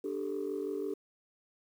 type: chord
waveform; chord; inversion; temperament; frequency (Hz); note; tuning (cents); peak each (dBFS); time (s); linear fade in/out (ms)
sine; D suspended fourth; none; equal with one note detuned; 293.7 / 392 / 438; D4 / G4 / A4; 0 / 0 / -8; -38 / -35 / -37; 0.04-0.94; 5
effects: tanh soft clip ceiling -27 dBFS + 10-bit

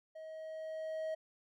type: tone with level ramp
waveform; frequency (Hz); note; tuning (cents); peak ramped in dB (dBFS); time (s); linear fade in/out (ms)
triangle; 634; D#5; +32; -44 to -33; 0.15-1.15; 10
effects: none

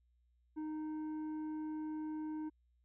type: tone with tanh clipping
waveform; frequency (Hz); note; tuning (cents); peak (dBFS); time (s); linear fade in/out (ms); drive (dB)
sine; 309.3; D#4; -10; -40; 0.56-2.5; 20; 7
effects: added 60 Hz sine -70 dBFS peak until 2.84 s

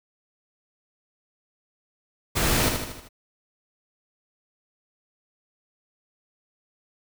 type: noise with echo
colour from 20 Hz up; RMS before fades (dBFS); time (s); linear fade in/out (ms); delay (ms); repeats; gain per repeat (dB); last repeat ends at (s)
pink; -23; 2.35-2.7; 20; 78; 5; -5; 3.09
effects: none

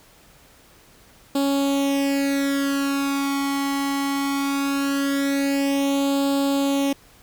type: tone with flanger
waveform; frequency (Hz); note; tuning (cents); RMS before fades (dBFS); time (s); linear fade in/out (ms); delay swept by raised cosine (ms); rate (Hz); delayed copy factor
sawtooth; 278; C#4; +5; -22; 1.35-6.93; 5; 0.25 to 0.96; 0.2; +0.85
effects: pink hiss -52 dBFS RMS until 7.22 s

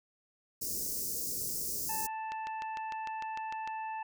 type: band-stop noise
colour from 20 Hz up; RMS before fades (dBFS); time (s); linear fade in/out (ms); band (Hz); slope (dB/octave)
white; -36; 0.61-2.07; 10; 510 to 5000; 48
type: harmonic tone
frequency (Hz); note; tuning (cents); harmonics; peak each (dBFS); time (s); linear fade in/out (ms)
880; A5; 0; 1 / 2 / 3; -36 / -48 / -49; 1.89-4.03; 5
type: click train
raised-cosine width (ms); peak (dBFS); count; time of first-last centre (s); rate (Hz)
0.2; -26; 10; 2.32-3.675; 6.64
effects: none

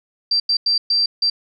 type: tone bursts at uneven times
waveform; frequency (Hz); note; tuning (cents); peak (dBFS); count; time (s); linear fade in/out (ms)
sine; 4699; D8; 0; -14; 5; 0.31-0.4 / 0.49-0.57 / 0.66-0.78 / 0.9-1.06 / 1.22-1.3; 5
effects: none

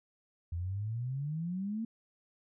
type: exponential sweep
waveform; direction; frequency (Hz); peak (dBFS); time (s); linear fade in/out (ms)
sine; up; 82.41 to 231; -33; 0.52-1.85; 5
effects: none

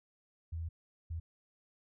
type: tone bursts at uneven times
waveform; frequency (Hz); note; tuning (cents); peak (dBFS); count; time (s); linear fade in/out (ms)
sine; 82.41; E2; 0; -36; 2; 0.52-0.69 / 1.1-1.2; 10
effects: none

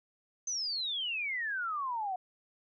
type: exponential sweep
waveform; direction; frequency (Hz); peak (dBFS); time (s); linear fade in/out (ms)
sine; down; 6280 to 720; -32; 0.47-2.16; 5
effects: none

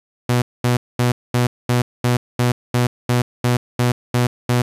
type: tone bursts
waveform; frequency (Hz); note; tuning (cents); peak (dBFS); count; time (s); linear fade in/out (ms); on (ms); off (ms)
sawtooth; 122.5; B2; -14; -10; 13; 0.29-4.62; 5; 130; 220
effects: resampled to 32000 Hz + 8-bit

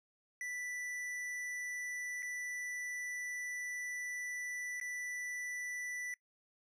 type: tone with dropouts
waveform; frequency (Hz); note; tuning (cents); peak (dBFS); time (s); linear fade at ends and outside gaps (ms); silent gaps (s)
square; 1975.5; B6; 0; -40; 0.41-6.14; 1; 2.223-2.228 / 4.8-4.812
effects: noise-tail reverb RT60 0.1 s tail -22 dB re dry + low-pass 11000 Hz 12 dB/octave

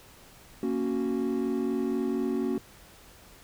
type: chord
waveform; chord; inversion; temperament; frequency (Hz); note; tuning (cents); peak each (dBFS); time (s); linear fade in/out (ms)
triangle; F# major; first; equal; 233.1 / 277.2 / 370; A#3 / C#4 / F#4; 0 / 0 / 0; -28; 0.63-2.58; 2
effects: tanh soft clip ceiling -17 dBFS + pink hiss -53 dBFS RMS until 3.43 s

